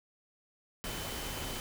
sine tone in noise, 3045 Hz, F#7, 49 cents sharp, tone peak -47 dBFS, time 0.84-1.6 s, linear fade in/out 0 ms, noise pink, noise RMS -39 dBFS, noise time 0.84-1.6 s, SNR -11 dB, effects none

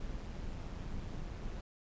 brown noise with amplitude modulation, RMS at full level -39 dBFS, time 0-1.61 s, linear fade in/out 5 ms, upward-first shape sine, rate 170 Hz, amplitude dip 50%, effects resampled to 16000 Hz

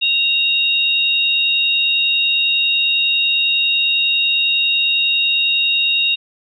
sine tone pair together, 2778 / 3748 Hz, F7 / A#7, -10 / +9 cents, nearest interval perfect fourth, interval 519 cents, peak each -16 dBFS, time 0.01-6.16 s, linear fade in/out 20 ms, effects none

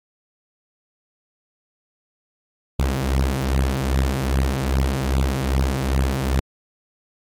sawtooth beating tone pair, 65.41 / 67.91 Hz, C2 / C#2, 0 / -35 cents, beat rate 2.5 Hz, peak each -17 dBFS, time 2.79-6.4 s, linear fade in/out 5 ms, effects MP3 96 kbps

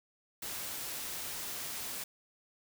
white noise, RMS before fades -40 dBFS, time 0.42-2.04 s, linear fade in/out 5 ms, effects none

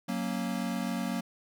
square chord, F# major, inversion none, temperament equal, 185 / 233.1 / 277.2 Hz, F#3 / A#3 / C#4, 0 / 0 / 0 cents, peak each -35 / -34 / -39 dBFS, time 0.08-1.21 s, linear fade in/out 10 ms, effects none

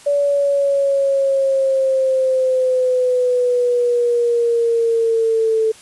sine linear sweep, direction down, 574 to 440 Hz, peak -13 dBFS, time 0.06-5.72 s, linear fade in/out 10 ms, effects white hiss -43 dBFS RMS until 5.81 s + resampled to 24000 Hz

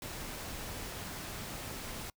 pink noise, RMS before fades -42 dBFS, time 0.02-2.1 s, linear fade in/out 2 ms, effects noise-tail reverb RT60 0.1 s tail -26 dB re dry

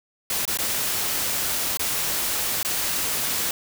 white noise with dropouts, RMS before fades -25 dBFS, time 0.3-3.51 s, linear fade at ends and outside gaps 2 ms, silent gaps 0.453-0.477 / 0.573-0.587 / 1.772-1.794 / 2.63-2.648 s, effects none

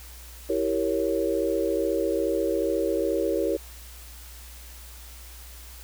sine chord, E diminished seventh, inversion none, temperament equal, 329.6 / 392 / 466.2 / 554.4 Hz, E4 / G4 / Bb4 / Db5, 0 / 0 / 0 / 0 cents, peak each -28 dBFS, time 0.49-3.57 s, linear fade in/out 10 ms, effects added 60 Hz sine -43 dBFS peak until 5.83 s + white hiss -47 dBFS RMS until 5.83 s

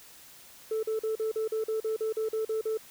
sine tone bursts, 439.4 Hz, A4, 2 cents flat, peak -25 dBFS, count 13, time 0.71-2.774 s, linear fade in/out 5 ms, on 120 ms, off 42 ms, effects tanh soft clip ceiling -25 dBFS + white hiss -52 dBFS RMS until 2.9 s

